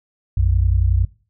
sine tone pair together, 59.31 / 90.4 Hz, A#1 / F#2, +31 / -40 cents, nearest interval perfect fifth, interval 729 cents, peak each -16 dBFS, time 0.37-1.05 s, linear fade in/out 5 ms, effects noise-tail reverb RT60 0.4 s tail -20 dB re dry

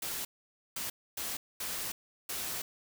white noise bursts at uneven times, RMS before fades -37 dBFS, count 5, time 0.02-0.25 / 0.76-0.9 / 1.17-1.37 / 1.6-1.92 / 2.29-2.62 s, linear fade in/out 5 ms, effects none

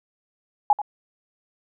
sine tone with echo, 832 Hz, G#5, 3 cents sharp, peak -12 dBFS, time 0.7-0.73 s, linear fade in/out 2 ms, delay 87 ms, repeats 1, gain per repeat -12 dB, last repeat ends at 0.817 s, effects none

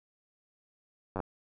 slowing click train, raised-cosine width 1 ms, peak -20 dBFS, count 5, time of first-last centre 1.16-1.202 s, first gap 10 ms, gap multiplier 1.04, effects none

